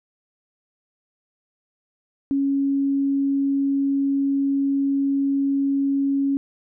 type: tone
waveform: sine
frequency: 276.6 Hz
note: C#4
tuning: 4 cents flat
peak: -18 dBFS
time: 2.31-6.37 s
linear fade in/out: 0 ms
effects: none